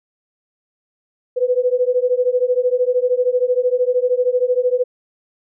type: beating tone pair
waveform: sine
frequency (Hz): 492.3 / 505.3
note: B4 / B4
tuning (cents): -6 / +40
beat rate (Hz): 13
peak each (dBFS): -17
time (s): 1.36-4.84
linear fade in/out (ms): 20
effects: none